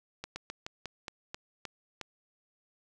slowing click train, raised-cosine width 0.2 ms, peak -21 dBFS, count 9, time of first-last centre 0.24-2.013 s, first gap 120 ms, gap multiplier 1.17, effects none

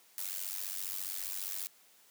blue noise with amplitude modulation, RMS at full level -35 dBFS, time 0.18-1.67 s, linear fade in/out 0 ms, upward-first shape sine, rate 94.8 Hz, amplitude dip 90%, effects white hiss -63 dBFS RMS until 2.1 s + high-pass 200 Hz 12 dB/octave

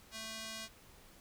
square tone with band-pass filter, 221.4 Hz, A3, 11 cents sharp, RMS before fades -45 dBFS, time 0.11-0.69 s, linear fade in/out 50 ms, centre 5100 Hz, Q 0.83, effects pink hiss -60 dBFS RMS until 1.2 s

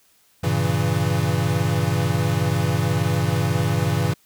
square chord, G diminished seventh, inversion none, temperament equal, 98 / 116.54 / 138.59 / 164.81 Hz, G2 / Bb2 / Db3 / Fb3, 0 / 0 / 0 / 0 cents, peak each -25 dBFS, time 0.43-4.14 s, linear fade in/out 10 ms, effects white hiss -59 dBFS RMS until 4.25 s

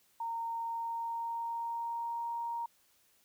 sine tone with pitch glide, 921 to 934.4 Hz, A#5 to A#5, -21 to +4 cents, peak -34 dBFS, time 0.2-2.66 s, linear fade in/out 5 ms, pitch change +25 cents, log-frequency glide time 0.6-2.28 s, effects white hiss -69 dBFS RMS until 3.24 s

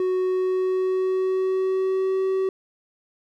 triangle tone with pitch glide, 370 to 380.8 Hz, F#4 to F#4, 0 to +50 cents, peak -18 dBFS, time 0-2.49 s, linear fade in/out 2 ms, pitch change +50 cents, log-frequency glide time 0.17-2.23 s, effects none

